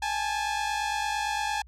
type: tone pair together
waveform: sawtooth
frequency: 820 / 868.8 Hz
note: G#5 / A5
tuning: -22 / -22 cents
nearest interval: minor second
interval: 100 cents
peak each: -26 dBFS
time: 0.02-1.62 s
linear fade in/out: 5 ms
effects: added 60 Hz sine -48 dBFS peak until 1.67 s + low-pass 8000 Hz 12 dB/octave